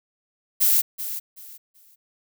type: noise with echo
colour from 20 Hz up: violet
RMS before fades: -18 dBFS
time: 0.6-0.82 s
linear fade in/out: 20 ms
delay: 380 ms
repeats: 3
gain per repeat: -12 dB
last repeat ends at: 1.96 s
effects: none